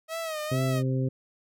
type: tone with vibrato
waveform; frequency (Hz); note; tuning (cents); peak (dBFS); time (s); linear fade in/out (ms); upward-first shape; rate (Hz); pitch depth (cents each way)
sawtooth; 633; D#5; +30; -27; 0.08-0.83; 50; sine; 2.2; 78
type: harmonic tone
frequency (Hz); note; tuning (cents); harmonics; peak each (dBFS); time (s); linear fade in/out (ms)
130.81; C3; 0; 1 / 2 / 3 / 4; -25 / -31 / -35 / -37; 0.51-1.09; 10
effects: none